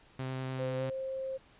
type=tone with vibrato; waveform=sawtooth; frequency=130.81 Hz; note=C3; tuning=in tune; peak=-31 dBFS; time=0.19-0.9 s; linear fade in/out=5 ms; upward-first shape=triangle; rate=10 Hz; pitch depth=12 cents each way
type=tone with pitch glide; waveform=sine; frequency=517 to 530 Hz; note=C5 to C5; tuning=-21 to +22 cents; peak=-34 dBFS; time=0.58-1.38 s; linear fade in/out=20 ms; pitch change=+43 cents; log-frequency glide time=0.77-0.85 s
effects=pink hiss -61 dBFS RMS until 1.59 s + resampled to 8000 Hz